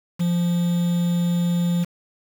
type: tone with quantisation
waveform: triangle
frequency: 173.7 Hz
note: F3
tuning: 9 cents flat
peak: -16 dBFS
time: 0.19-1.85 s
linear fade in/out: 20 ms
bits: 6
effects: none